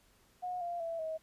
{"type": "tone with pitch steps", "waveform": "sine", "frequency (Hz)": [724, 693.7, 664.7, 636.9], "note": ["F#5", "F5", "E5", "D#5"], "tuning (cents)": [-38, -12, 14, 40], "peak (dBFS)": -35, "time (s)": [0.42, 1.18], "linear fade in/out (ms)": 20, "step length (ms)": 190, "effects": ["pink hiss -67 dBFS RMS until 1.22 s", "resampled to 32000 Hz"]}